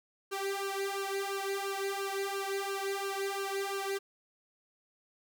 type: tone with flanger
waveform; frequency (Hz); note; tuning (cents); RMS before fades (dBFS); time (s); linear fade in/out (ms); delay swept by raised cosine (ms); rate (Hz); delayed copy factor
sawtooth; 393.3; G4; +6; -35; 0.31-3.99; 20; 0.7 to 2.1; 2.9; +0.85
effects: none